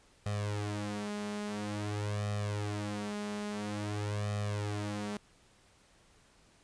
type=tone with flanger; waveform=sawtooth; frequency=103.83 Hz; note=G#2; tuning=in tune; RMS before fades=-36 dBFS; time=0.26-5.17 s; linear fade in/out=0 ms; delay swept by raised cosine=1.6 to 5 ms; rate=0.49 Hz; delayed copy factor=+1; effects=pink hiss -64 dBFS RMS until 6.63 s + resampled to 22050 Hz